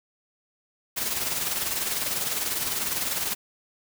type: noise with tremolo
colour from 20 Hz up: white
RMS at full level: -26 dBFS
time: 0.96-3.35 s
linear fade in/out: 20 ms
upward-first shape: sine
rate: 20 Hz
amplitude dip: 50%
effects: none